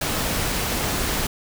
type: noise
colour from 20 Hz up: pink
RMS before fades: -24 dBFS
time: 0.01-1.27 s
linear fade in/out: 5 ms
effects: none